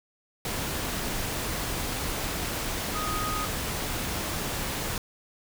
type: tone in noise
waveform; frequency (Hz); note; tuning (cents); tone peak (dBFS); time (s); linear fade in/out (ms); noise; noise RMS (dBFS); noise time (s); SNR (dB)
sine; 1248; D#6; +5; -31; 2.95-3.45; 2; pink; -31; 0.45-4.98; -3
effects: none